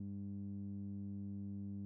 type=tone with low-pass filter; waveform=sawtooth; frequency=100 Hz; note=G2; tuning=35 cents sharp; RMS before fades=-45 dBFS; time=0-1.85 s; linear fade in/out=0 ms; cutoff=230 Hz; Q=5.6; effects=none